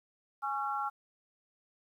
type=chord; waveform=sine; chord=Db major; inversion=second; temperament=equal with one note detuned; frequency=830.6 / 1108.7 / 1362.6 Hz; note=Ab5 / Db6 / F6; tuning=0 / 0 / -43 cents; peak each=-35 / -39 / -35 dBFS; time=0.42-0.9 s; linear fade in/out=20 ms; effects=11-bit